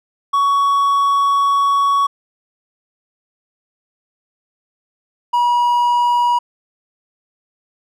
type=tone pair in turn; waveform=triangle; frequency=1120 / 964.2 Hz; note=C#6 / B5; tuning=+18 / -42 cents; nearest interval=minor third; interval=260 cents; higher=first; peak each=-10 dBFS; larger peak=neither; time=0.33-2.07 / 5.33-6.39 s; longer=first; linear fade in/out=10 ms; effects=none